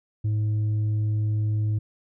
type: tone with tanh clipping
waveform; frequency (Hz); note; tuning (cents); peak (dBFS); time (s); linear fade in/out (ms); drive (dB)
sine; 106.7; G#2; +47; -22; 0.24-1.79; 10; 3
effects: none